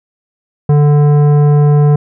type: tone with tanh clipping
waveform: sine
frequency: 146.83 Hz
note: D3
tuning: in tune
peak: -7 dBFS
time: 0.69-1.96 s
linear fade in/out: 5 ms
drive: 13 dB
effects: none